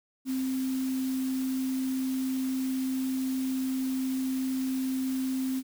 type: tone in noise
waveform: sine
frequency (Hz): 261.5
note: C4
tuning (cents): -1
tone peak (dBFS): -27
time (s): 0.25-5.63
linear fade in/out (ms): 50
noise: white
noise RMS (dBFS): -44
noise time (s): 0.25-5.63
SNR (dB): +14
effects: none